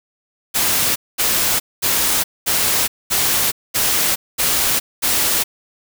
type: noise bursts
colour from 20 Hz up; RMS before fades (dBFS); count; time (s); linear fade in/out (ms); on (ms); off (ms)
white; -17; 8; 0.54-5.44; 20; 420; 220
effects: none